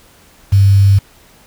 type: tone with quantisation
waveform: sine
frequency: 98.6 Hz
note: G2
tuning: 11 cents sharp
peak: -5 dBFS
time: 0.52-0.99 s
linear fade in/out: 10 ms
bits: 5
effects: pink hiss -46 dBFS RMS until 1.46 s